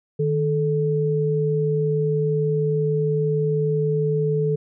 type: tone pair together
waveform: sine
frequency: 153.7 / 434.7 Hz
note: D#3 / A4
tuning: -21 / -21 cents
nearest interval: octave + tritone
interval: 1800 cents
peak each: -21 dBFS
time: 0.19-4.56 s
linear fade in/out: 10 ms
effects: none